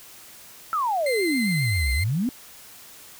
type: exponential two-way sweep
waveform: sine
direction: down then up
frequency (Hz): 1357 to 61.9 to 270.8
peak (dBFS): -21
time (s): 0.73-2.29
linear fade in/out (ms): 0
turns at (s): 1.92
type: tone with vibrato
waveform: 35% pulse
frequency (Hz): 2075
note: C7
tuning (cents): -15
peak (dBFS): -24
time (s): 1.06-2.04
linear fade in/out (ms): 5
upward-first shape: triangle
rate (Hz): 7.5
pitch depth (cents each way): 23
effects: white hiss -46 dBFS RMS until 3.19 s